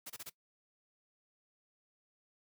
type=noise bursts; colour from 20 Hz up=white; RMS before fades=-45 dBFS; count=4; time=0.06-0.298 s; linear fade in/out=10 ms; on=40 ms; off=26 ms; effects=noise-tail reverb RT60 0.1 s tail -20 dB re dry + high-pass 80 Hz 12 dB/octave